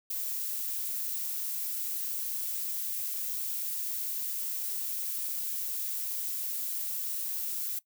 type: noise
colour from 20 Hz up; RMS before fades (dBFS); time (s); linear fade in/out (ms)
violet; -34; 0.1-7.79; 5
effects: noise-tail reverb RT60 0.1 s tail -19 dB re dry